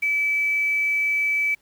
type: tone with quantisation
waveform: sine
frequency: 2303 Hz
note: D7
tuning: 34 cents flat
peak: -19 dBFS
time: 0.02-1.55 s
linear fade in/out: 10 ms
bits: 7
effects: pink hiss -63 dBFS RMS until 1.61 s